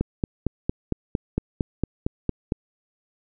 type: click train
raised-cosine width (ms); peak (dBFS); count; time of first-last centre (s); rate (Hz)
3; -9; 12; 0.01-2.521; 4.38
effects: none